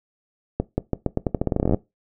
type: accelerating click train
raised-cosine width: 2 ms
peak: -7 dBFS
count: 20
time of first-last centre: 0.6-1.745 s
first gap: 180 ms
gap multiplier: 0.85
effects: noise-tail reverb RT60 0.2 s tail -19 dB re dry